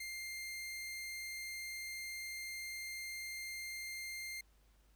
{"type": "tone", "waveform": "sawtooth", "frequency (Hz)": 2106, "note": "C7", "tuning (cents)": 11, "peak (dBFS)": -39, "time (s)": [0, 4.41], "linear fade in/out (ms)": 5, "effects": ["added 51 Hz sine -66 dBFS peak until 4.95 s", "pink hiss -74 dBFS RMS until 4.95 s"]}